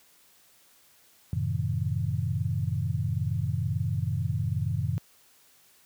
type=chord; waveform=sine; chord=F# diminished seventh; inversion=none; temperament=just; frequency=92.5 / 111 / 133.2 / 159.84 Hz; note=F#2 / A2 / C3 / Eb3; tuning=0 / +16 / +31 / +47 cents; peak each=-30 / -30 / -31 / -33 dBFS; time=1.33-4.98 s; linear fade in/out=0 ms; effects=white hiss -60 dBFS RMS until 5.85 s + high-pass 60 Hz 12 dB/octave